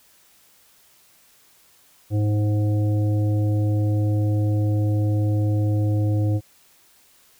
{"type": "harmonic tone", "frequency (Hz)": 104.9, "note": "G#2", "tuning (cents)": 18, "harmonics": [1, 3, 5, 7], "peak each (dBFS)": [-18, -27, -33, -41], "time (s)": [2.1, 6.41], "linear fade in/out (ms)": 50, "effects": ["white hiss -56 dBFS RMS until 7.39 s"]}